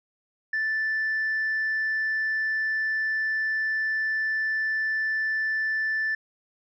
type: tone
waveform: sine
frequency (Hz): 1760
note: A6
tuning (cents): 0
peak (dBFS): -22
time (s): 0.53-6.15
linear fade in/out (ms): 5
effects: tanh soft clip ceiling -21 dBFS